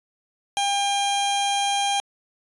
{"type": "tone pair together", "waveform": "sawtooth", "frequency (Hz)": [802, 1604], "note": ["G5", "G6"], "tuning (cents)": [39, 39], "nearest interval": "octave", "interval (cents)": 1200, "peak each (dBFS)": [-17, -21], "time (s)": [0.57, 2], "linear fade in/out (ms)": 0, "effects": ["resampled to 24000 Hz"]}